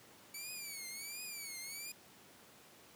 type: tone with vibrato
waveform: 10% pulse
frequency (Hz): 2284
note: D7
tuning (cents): -49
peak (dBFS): -35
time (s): 0.34-1.92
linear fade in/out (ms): 5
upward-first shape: triangle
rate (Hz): 1.4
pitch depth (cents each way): 160
effects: pink hiss -60 dBFS RMS until 2.95 s + high-pass 150 Hz 12 dB/octave